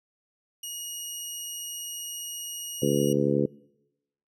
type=tone; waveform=15% pulse; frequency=2883 Hz; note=F#7; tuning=46 cents flat; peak=-27 dBFS; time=0.63-3.13 s; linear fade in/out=5 ms
type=harmonic tone; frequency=71.2 Hz; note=C#2; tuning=47 cents sharp; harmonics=2 / 3 / 4 / 5 / 6 / 7; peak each=-28 / -28 / -28 / -28 / -28 / -28 dBFS; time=2.82-3.46 s; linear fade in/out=5 ms
effects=noise-tail reverb RT60 0.9 s tail -23 dB re dry